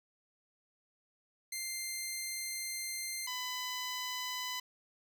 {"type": "tone pair in turn", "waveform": "10% pulse", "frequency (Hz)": [2093, 1002.7], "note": ["C7", "B5"], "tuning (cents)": [0, 26], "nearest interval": "octave + minor second", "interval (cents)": 1274, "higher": "first", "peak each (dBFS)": -28, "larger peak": "neither", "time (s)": [[1.52, 3.27], [3.27, 4.6]], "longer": "first", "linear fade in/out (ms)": 5, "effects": []}